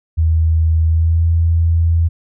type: tone with pitch glide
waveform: sine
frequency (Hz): 80.6 to 83.11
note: E2 to E2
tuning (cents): -38 to +15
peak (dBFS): -10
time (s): 0.17-2.09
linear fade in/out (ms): 20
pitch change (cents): +53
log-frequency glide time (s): 0.86-1.25
effects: none